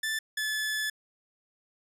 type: tone pair in turn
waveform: sawtooth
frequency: 1760 / 1728.8 Hz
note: A6 / A6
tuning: 0 / -31 cents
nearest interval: unison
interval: 31 cents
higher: first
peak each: -25 dBFS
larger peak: neither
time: 0.03-0.19 / 0.37-0.9 s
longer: second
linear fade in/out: 5 ms
effects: resampled to 32000 Hz